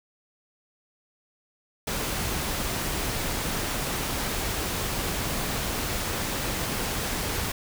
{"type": "noise", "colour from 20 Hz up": "pink", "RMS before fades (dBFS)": -29, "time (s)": [1.87, 7.52], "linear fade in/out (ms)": 5, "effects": []}